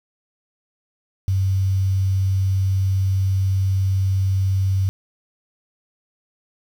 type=tone with quantisation; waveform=sine; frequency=95.9 Hz; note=G2; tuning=37 cents flat; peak=-16 dBFS; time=1.28-4.89 s; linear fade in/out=0 ms; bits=7; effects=none